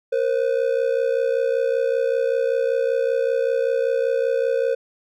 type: ring-modulated tone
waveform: triangle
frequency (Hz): 500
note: B4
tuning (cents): +21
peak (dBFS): -13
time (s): 0.12-4.75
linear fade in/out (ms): 10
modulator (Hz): 32.6
effects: none